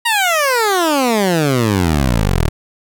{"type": "exponential sweep", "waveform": "15% pulse", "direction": "down", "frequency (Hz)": [961, 36.43], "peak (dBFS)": -6, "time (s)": [0.05, 2.49], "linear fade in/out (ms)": 10, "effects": []}